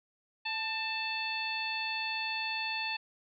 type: harmonic tone with a mistuned harmonic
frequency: 880 Hz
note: A5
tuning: in tune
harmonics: 1 / 2 / 3 / 4 / 5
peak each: -39 / -41 / -35 / -42 / -40 dBFS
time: 0.45-2.97 s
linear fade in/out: 10 ms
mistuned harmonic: 2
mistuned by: +32 cents
effects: none